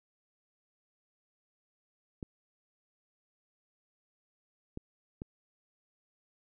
clicks, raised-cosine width 3 ms, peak -26 dBFS, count 3, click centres 2.228 / 4.774 / 5.219 s, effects none

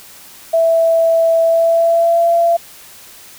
sine tone with pitch glide, 659.3 to 679 Hz, E5 to F5, 0 to -49 cents, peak -9 dBFS, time 0.53-2.57 s, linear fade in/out 10 ms, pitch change +51 cents, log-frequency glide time 1.43-2.29 s, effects white hiss -39 dBFS RMS until 3.38 s

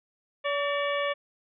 harmonic tone with a mistuned harmonic, 571 Hz, D5, 49 cents flat, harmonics 1 / 2 / 3 / 4 / 5 / 6, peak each -28 / -32 / -34 / -35 / -39 / -40 dBFS, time 0.44-1.14 s, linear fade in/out 20 ms, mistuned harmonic 3, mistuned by +77 cents, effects none

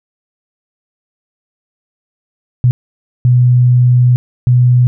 sine tone bursts at uneven times, 123.9 Hz, B2, 6 cents sharp, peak -5 dBFS, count 3, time 2.64-2.71 / 3.25-4.16 / 4.47-4.87 s, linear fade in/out 0 ms, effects none

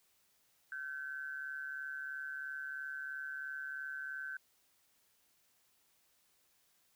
sine tone with amplitude modulation, 1536 Hz, G6, 36 cents flat, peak -37 dBFS, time 0.72-4.37 s, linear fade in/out 2 ms, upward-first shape sine, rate 143 Hz, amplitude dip 65%, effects white hiss -73 dBFS RMS until 6.95 s

